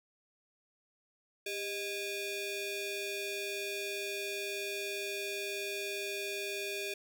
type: ring-modulated tone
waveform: sawtooth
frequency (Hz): 1021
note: C6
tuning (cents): -43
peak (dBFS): -29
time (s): 1.46-6.94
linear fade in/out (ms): 5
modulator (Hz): 1420
effects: none